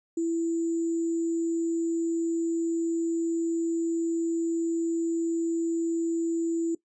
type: tone with sample-and-hold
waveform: sine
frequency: 332.3 Hz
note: E4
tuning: 14 cents sharp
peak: -24 dBFS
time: 0.17-6.75 s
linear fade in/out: 5 ms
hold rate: 7350 Hz
effects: noise-tail reverb RT60 0.1 s tail -18 dB re dry + resampled to 22050 Hz